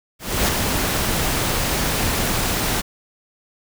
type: noise with ADSR envelope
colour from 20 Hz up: pink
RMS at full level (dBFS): -17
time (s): 0.19-2.82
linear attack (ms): 290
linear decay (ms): 11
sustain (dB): -4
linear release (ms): 22
effects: none